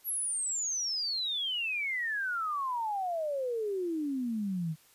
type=exponential sweep; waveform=sine; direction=down; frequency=11840 to 152.3 Hz; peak=-30 dBFS; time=0.04-4.76 s; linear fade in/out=50 ms; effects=white hiss -62 dBFS RMS until 4.94 s + resampled to 32000 Hz